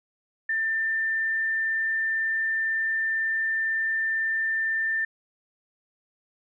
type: tone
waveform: sine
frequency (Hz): 1789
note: A6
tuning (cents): +28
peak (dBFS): -23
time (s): 0.49-5.05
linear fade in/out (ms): 5
effects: none